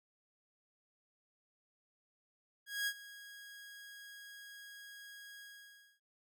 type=tone with ADSR envelope; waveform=sawtooth; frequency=1646 Hz; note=G#6; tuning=16 cents flat; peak=-29 dBFS; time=2.66-6 s; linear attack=210 ms; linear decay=61 ms; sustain=-18 dB; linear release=590 ms; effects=none